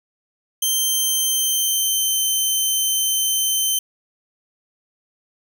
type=tone with pitch glide; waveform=10% pulse; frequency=3136 to 3091 Hz; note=G7 to G7; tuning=0 to -25 cents; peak=-10 dBFS; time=0.62-3.79 s; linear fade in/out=5 ms; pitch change=-25 cents; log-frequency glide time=0.79-2.23 s; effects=none